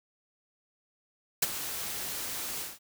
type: noise with ADSR envelope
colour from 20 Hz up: white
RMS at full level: -23 dBFS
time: 1.42-2.79 s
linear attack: 7 ms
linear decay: 29 ms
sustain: -13 dB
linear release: 190 ms
effects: none